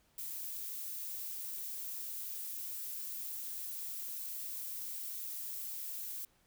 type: noise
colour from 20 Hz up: violet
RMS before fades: -42 dBFS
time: 0.18-6.25 s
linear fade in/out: 2 ms
effects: pink hiss -71 dBFS RMS until 6.46 s